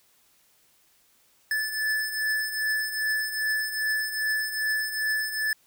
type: beating tone pair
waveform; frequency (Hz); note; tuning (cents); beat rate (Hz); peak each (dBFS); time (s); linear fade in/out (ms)
square; 1740 / 1742.5; A6 / A6; -20 / -17; 2.5; -27 / -33; 1.51-5.53; 2
effects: white hiss -63 dBFS RMS until 5.66 s